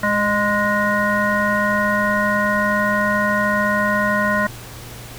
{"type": "harmonic tone with a mistuned harmonic", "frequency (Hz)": 207.7, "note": "G#3", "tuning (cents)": 0, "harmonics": [1, 3, 5, 7, 9], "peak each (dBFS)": [-22, -22, -22, -22, -22], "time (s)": [0.03, 4.47], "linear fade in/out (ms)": 5, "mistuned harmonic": 3, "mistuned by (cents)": -24, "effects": ["added 118 Hz sine -37 dBFS peak until 5.18 s", "pink hiss -37 dBFS RMS until 5.18 s"]}